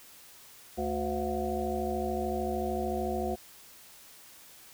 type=harmonic tone with a mistuned harmonic; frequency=73.1 Hz; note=D2; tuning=7 cents flat; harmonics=1 / 3 / 5 / 7 / 9 / 10; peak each=-38 / -36 / -34 / -38 / -37 / -36 dBFS; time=0.77-3.36 s; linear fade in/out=20 ms; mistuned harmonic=9; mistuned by=+51 cents; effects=white hiss -53 dBFS RMS until 4.73 s